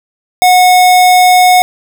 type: tone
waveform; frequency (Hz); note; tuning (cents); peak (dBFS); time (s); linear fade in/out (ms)
square; 730; F#5; -24; -4; 0.42-1.62; 0
effects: none